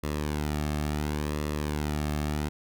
sawtooth tone with flanger, 74.8 Hz, D2, 32 cents sharp, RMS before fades -30 dBFS, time 0.03-2.49 s, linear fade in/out 10 ms, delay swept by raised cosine 1.3 to 2.05 ms, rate 0.71 Hz, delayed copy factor -0.55, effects none

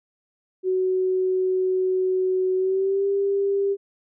sine tone with pitch glide, 372.6 to 397 Hz, F#4 to G4, +12 to +22 cents, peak -19 dBFS, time 0.63-3.77 s, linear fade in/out 50 ms, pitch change +110 cents, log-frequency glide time 2.56-3.06 s, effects none

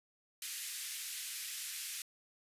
white band-pass noise, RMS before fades -43 dBFS, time 0.42-2.02 s, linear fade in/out 2 ms, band 1800 to 13000 Hz, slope 24 dB/octave, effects resampled to 32000 Hz

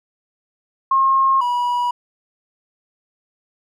sine / triangle tone pair in turn, 1074 / 972.4 Hz, C6 / B5, +45 / -27 cents, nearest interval major second, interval 172 cents, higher first, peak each -12 / -15 dBFS, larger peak first, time 0.91-1.41 / 1.41-1.91 s, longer neither, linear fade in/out 5 ms, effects none

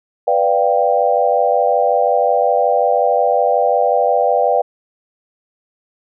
sine chord, G dominant seventh, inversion first, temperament equal, 493.9 / 587.3 / 698.5 / 784 Hz, B4 / D5 / F5 / G5, 0 / 0 / 0 / 0 cents, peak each -17 dBFS, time 0.27-4.62 s, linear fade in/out 10 ms, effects none

